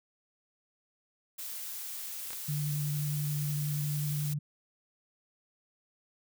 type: noise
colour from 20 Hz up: blue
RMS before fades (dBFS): -40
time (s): 1.38-4.34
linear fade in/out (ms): 10
type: clicks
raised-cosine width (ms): 0.2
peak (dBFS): -25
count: 2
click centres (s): 2.306 / 2.332
type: tone with vibrato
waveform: sine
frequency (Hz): 147.6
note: D3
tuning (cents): +9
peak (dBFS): -30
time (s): 2.48-4.39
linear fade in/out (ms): 10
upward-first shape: sine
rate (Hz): 11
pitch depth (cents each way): 15
effects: none